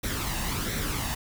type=noise with flanger; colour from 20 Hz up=pink; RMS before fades=-30 dBFS; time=0.03-1.15 s; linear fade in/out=10 ms; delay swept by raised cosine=0.51 to 1.1 ms; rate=1.4 Hz; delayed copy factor=+0.55; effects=none